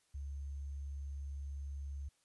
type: tone with sample-and-hold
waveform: sine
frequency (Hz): 70.1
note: C#2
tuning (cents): +20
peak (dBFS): -40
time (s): 0.14-2.09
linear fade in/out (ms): 10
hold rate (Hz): 6300
effects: white hiss -75 dBFS RMS until 2.24 s + resampled to 24000 Hz